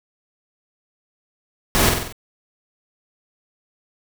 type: noise with echo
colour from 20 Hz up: pink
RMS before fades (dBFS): -17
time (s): 1.75-1.89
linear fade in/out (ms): 0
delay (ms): 47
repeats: 5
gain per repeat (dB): -4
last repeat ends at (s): 2.125
effects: none